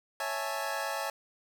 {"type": "chord", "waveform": "25% pulse", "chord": "A major seventh", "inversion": "first", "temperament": "equal", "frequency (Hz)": [554.4, 659.3, 830.6, 880], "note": ["C#5", "E5", "G#5", "A5"], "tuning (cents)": [0, 0, 0, 0], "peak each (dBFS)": -34, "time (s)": [0.2, 1.1], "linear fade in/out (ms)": 2, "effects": []}